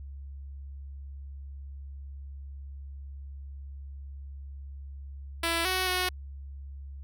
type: tone with pitch steps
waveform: 5% pulse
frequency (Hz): 334 / 372 / 366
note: E4 / F#4 / F#4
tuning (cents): +23 / +9 / -19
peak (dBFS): -15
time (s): 5.43-6.09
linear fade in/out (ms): 5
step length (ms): 220
effects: added 69 Hz sine -39 dBFS peak until 7.03 s